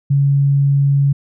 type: tone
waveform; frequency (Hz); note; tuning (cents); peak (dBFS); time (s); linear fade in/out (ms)
sine; 140; C#3; +18; -10; 0.1-1.13; 10
effects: none